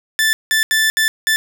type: tone bursts at uneven times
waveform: sawtooth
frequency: 1760 Hz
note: A6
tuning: in tune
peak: -9 dBFS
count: 5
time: 0.19-0.33 / 0.51-0.63 / 0.71-0.9 / 0.97-1.08 / 1.27-1.36 s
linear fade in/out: 0 ms
effects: none